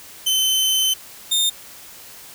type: tone pair in turn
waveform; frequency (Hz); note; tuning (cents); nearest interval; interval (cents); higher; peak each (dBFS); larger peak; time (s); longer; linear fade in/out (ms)
sawtooth; 3066 / 3637; G7 / A#7; -39 / -43; minor third; 296; second; -13; neither; 0.26-0.94 / 1.31-1.5; first; 10
effects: white hiss -41 dBFS RMS until 2.34 s